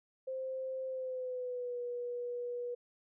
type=tone with pitch glide; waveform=sine; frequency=523.3 to 485.4 Hz; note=C5 to B4; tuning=0 to -30 cents; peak=-36 dBFS; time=0.27-2.75 s; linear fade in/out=10 ms; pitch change=-130 cents; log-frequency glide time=0.87-1.8 s; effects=none